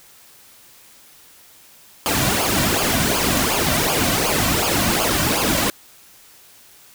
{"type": "noise with flanger", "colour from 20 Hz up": "pink", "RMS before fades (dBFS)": -19, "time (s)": [2.06, 5.7], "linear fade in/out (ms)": 0, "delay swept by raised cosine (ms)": [0.51, 2.41], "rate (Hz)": 2.7, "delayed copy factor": -0.75, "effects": ["white hiss -48 dBFS RMS until 6.94 s"]}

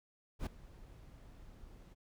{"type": "noise with ADSR envelope", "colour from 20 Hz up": "brown", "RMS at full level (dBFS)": -34, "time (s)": [0.39, 1.95], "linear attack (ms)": 73, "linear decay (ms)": 9, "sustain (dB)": -21, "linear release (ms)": 28, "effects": []}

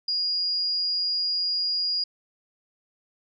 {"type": "tone", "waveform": "sine", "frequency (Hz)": 4861, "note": "D#8", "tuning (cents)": -41, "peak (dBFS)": -23, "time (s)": [0.08, 2.04], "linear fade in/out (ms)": 5, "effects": []}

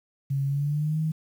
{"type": "tone with pitch glide", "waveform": "sine", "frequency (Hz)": [138, 157.61], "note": ["C#3", "D#3"], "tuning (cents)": [-7, 23], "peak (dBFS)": -23, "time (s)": [0.3, 1.12], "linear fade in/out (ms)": 10, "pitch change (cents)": 230, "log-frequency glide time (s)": [0.46, 1], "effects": ["9-bit"]}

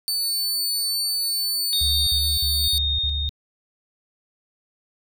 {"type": "tone", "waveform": "sawtooth", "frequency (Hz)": 4499, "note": "C#8", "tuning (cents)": 25, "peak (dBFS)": -19, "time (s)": [0.08, 2.78], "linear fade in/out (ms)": 0}
{"type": "tone with tremolo", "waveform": "sine", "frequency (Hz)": 3688, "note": "A#7", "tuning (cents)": -19, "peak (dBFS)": -21, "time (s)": [1.73, 3.29], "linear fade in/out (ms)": 0, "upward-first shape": "square", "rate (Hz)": 1.1, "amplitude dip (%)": 40}
{"type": "tone bursts", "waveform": "sine", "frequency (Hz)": 73.42, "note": "D2", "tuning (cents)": 0, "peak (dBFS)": -24, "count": 5, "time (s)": [1.81, 3.294], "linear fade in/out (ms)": 5, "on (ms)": 260, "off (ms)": 46}
{"effects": []}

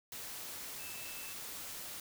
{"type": "tone in noise", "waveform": "sine", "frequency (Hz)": 2637, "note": "E7", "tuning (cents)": 0, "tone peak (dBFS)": -51, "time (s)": [0.79, 1.33], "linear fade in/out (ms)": 2, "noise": "white", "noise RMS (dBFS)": -45, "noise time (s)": [0.12, 2], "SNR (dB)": -9, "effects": []}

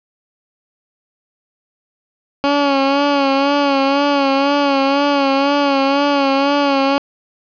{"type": "tone with vibrato", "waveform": "15% pulse", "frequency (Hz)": 279.3, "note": "C#4", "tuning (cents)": 13, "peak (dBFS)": -6, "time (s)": [2.44, 6.98], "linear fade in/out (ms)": 0, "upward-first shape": "sine", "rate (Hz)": 2, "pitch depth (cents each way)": 50, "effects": ["resampled to 11025 Hz", "7-bit"]}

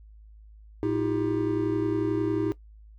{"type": "tone cluster", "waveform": "triangle", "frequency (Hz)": [112.2, 316.9, 348, 396.3], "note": ["A2", "D#4", "F4", "G4"], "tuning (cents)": [34, 32, -6, 19], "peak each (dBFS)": [-32, -24, -30, -28], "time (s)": [0.83, 2.52], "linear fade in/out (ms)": 0, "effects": ["noise-tail reverb RT60 0.1 s tail -17 dB re dry", "added 53 Hz sine -47 dBFS peak until 2.98 s"]}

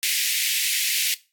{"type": "high-pass noise", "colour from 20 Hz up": "pink", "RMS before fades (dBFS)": -23, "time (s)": [0.03, 1.14], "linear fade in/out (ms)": 0, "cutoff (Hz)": 2000, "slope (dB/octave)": 48, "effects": ["noise-tail reverb RT60 0.3 s tail -19 dB re dry", "AAC 64 kbps"]}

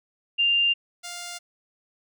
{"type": "tone pair in turn", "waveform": ["sine", "5% pulse"], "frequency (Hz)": [2794, 701.3], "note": ["F7", "F5"], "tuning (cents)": [0, 7], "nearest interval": "2 octaves", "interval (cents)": 2393, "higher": "first", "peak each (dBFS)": [-18, -23], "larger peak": "first", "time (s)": [[0.38, 0.74], [1.03, 1.39]], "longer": "neither", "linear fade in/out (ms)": 20, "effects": []}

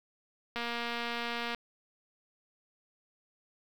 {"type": "click train", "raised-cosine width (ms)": 0.3, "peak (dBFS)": -20, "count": 234, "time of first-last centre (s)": [0.56, 1.547], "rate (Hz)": 236, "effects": ["8-bit"]}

